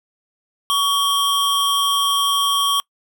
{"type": "tone pair together", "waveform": "square", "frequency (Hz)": [1128, 3190], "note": ["C#6", "G7"], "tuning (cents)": [30, 30], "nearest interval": "octave + tritone", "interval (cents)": 1800, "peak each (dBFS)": -19, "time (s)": [0.7, 2.8], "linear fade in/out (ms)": 0, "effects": ["noise-tail reverb RT60 0.1 s tail -25 dB re dry"]}